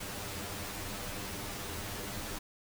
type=noise with comb filter; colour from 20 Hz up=pink; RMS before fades=-40 dBFS; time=0-2.39 s; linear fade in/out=10 ms; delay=10 ms; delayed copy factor=+0.7; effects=none